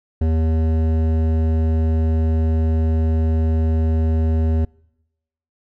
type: tone with hard clipping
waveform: triangle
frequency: 80 Hz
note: D#2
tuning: 49 cents sharp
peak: -17 dBFS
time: 0.21-4.65 s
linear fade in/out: 5 ms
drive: 17 dB
effects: noise-tail reverb RT60 0.9 s tail -26 dB re dry